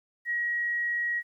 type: tone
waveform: sine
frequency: 1902 Hz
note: A#6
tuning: 34 cents sharp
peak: -26 dBFS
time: 0.25-1.23 s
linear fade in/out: 50 ms
effects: 11-bit